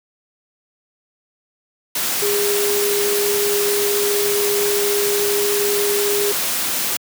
sine tone in noise, 408.5 Hz, G#4, 29 cents flat, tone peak -18 dBFS, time 2.22-6.32 s, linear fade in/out 5 ms, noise white, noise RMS -21 dBFS, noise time 1.95-6.97 s, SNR 0 dB, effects high-pass 150 Hz 12 dB/octave

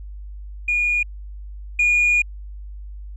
sine tone pair in turn, 2438 / 2438 Hz, D#7 / D#7, -36 / -36 cents, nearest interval unison, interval 0 cents, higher neither, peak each -16 / -12 dBFS, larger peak second, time 0.68-1.03 / 1.79-2.22 s, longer second, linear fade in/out 5 ms, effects tanh soft clip ceiling -12 dBFS + added 50 Hz sine -32 dBFS peak until 3.16 s

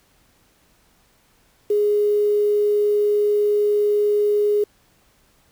sine tone with quantisation, 415.3 Hz, G#4, in tune, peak -15 dBFS, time 1.7-4.64 s, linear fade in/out 5 ms, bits 7, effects pink hiss -59 dBFS RMS until 5.51 s

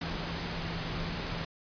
sine tone in noise, 166.2 Hz, E3, 15 cents sharp, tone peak -39 dBFS, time 0.01-1.45 s, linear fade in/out 5 ms, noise pink, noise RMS -36 dBFS, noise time 0.01-1.45 s, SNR -6 dB, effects resampled to 11025 Hz

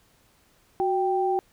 sine tone pair together, 370 / 784 Hz, F#4 / G5, 0 / 0 cents, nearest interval octave + minor second, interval 1300 cents, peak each -24 dBFS, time 0.8-1.39 s, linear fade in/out 0 ms, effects pink hiss -62 dBFS RMS until 1.52 s

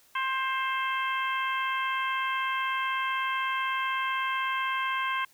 harmonic tone, 528 Hz, C5, 16 cents sharp, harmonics 2 / 3 / 4 / 5 / 6, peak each -29 / -33 / -35 / -37 / -39 dBFS, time 0.15-5.25 s, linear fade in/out 5 ms, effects white hiss -61 dBFS RMS until 5.33 s

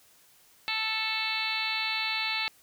harmonic tone, 440 Hz, A4, in tune, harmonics 2 / 3 / 4 / 5 / 6 / 7 / 8 / 9 / 10, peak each -38 / -40 / -40 / -34 / -33 / -42 / -38 / -35 / -37 dBFS, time 0.68-2.48 s, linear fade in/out 0 ms, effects white hiss -60 dBFS RMS until 2.62 s

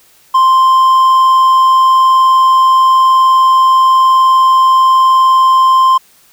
triangle tone, 1046.5 Hz, C6, in tune, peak -3 dBFS, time 0.34-5.98 s, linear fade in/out 10 ms, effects white hiss -47 dBFS RMS until 6.32 s

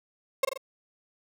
35% pulse tone with echo, 536 Hz, C5, 42 cents sharp, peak -18 dBFS, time 0.43-0.45 s, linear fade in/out 5 ms, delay 42 ms, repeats 3, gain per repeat -5 dB, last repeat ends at 0.576 s, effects none

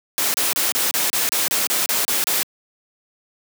white noise bursts, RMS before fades -20 dBFS, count 12, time 0.18-2.43 s, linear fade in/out 0 ms, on 160 ms, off 30 ms, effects high-pass 200 Hz 12 dB/octave

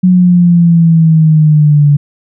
sine exponential sweep, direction down, 184 to 143.8 Hz, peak -3 dBFS, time 0.03-1.97 s, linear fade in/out 10 ms, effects none

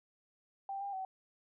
sine tone with pitch steps, 785 / 800 / 760 Hz, G5 / G5 / F#5, +2 / +35 / +46 cents, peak -37 dBFS, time 0.69-1.05 s, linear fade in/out 2 ms, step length 120 ms, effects none

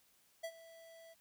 square tone with ADSR envelope, 659.3 Hz, E5, in tune, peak -39 dBFS, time 0.43-1.15 s, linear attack 14 ms, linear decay 64 ms, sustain -17 dB, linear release 30 ms, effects white hiss -71 dBFS RMS until 1.2 s

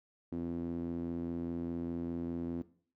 sawtooth tone with band-pass filter, 84.9 Hz, F2, 48 cents flat, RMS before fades -38 dBFS, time 0.32-2.62 s, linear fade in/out 0 ms, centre 280 Hz, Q 3.7, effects noise-tail reverb RT60 0.5 s tail -17 dB re dry

